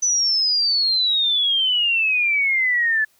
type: exponential sweep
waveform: sine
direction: down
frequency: 6050 to 1722 Hz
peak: -16 dBFS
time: 0.02-3.05 s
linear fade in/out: 10 ms
effects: white hiss -60 dBFS RMS until 3.19 s